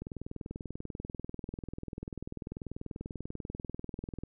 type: click train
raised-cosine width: 3 ms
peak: -26 dBFS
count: 87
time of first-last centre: 0.02-4.236 s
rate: 20.4 Hz
effects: none